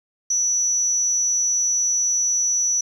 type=tone with amplitude modulation; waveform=sine; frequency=5910 Hz; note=F#8; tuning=3 cents flat; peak=-15 dBFS; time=0.3-2.81 s; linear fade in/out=5 ms; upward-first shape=sine; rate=296 Hz; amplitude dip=55%; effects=8-bit